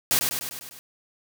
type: noise with echo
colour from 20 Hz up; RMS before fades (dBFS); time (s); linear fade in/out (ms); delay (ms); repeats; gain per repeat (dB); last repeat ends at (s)
white; -21; 0.11-0.19; 0; 100; 6; -4; 0.79
effects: none